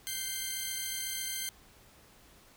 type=tone cluster; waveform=10% pulse; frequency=1552 / 2090 / 3152 Hz; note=G6 / C7 / G7; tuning=-18 / -2 / +9 cents; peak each=-34 / -30 / -29 dBFS; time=0.07-1.49 s; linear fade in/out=0 ms; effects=pink hiss -59 dBFS RMS until 2.56 s